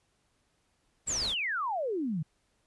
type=noise; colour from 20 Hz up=pink; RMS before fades=-40 dBFS; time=1.06-1.35 s; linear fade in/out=50 ms
type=exponential sweep; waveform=sine; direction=down; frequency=7960 to 144 Hz; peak=-29 dBFS; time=1.07-2.23 s; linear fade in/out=10 ms
effects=pink hiss -73 dBFS RMS until 2.66 s + resampled to 24000 Hz